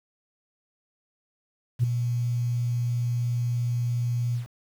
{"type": "tone with ADSR envelope", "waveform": "sine", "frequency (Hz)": 120.5, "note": "B2", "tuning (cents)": -42, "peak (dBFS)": -15, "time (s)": [1.79, 4.47], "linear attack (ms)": 45, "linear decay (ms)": 9, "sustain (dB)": -8, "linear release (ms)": 120, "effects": ["tanh soft clip ceiling -13 dBFS", "8-bit"]}